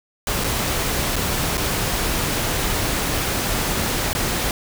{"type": "noise with dropouts", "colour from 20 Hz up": "pink", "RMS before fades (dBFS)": -22, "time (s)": [0.27, 4.51], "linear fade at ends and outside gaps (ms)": 1, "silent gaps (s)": [[0.439, 0.443], [1.158, 1.164], [1.572, 1.578], [4.131, 4.15]], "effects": []}